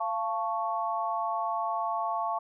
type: chord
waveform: sine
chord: F augmented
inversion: none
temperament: equal with one note detuned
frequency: 688.4 / 880 / 1108.7 Hz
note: F5 / A5 / C#6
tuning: -25 / 0 / 0 cents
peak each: -32 dBFS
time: 0-2.39 s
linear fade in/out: 10 ms
effects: none